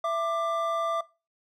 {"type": "tone pair together", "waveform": "triangle", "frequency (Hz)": [665.1, 1185], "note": ["E5", "D6"], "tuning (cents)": [15, 15], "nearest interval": "minor seventh", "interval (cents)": 1000, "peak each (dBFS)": -26, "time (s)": [0.04, 1.01], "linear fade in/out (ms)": 5, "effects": ["noise-tail reverb RT60 0.3 s tail -20 dB re dry"]}